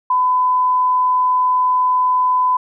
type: tone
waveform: sine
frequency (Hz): 1006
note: B5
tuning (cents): +32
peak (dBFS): -12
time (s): 0.1-2.57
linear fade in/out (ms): 5
effects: none